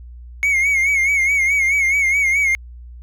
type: tone with vibrato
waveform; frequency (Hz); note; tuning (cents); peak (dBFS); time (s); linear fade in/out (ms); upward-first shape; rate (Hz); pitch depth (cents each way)
triangle; 2191; C#7; -21; -12; 0.43-2.55; 0; sine; 4.7; 74
effects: added 60 Hz sine -34 dBFS peak until 3.02 s